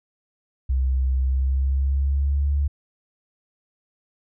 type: tone with pitch glide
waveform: sine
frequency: 65.1 to 71.4 Hz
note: C2 to D2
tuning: -8 to -48 cents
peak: -18 dBFS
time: 0.69-2.68 s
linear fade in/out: 10 ms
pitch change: +160 cents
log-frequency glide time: 1.21-2.54 s
effects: none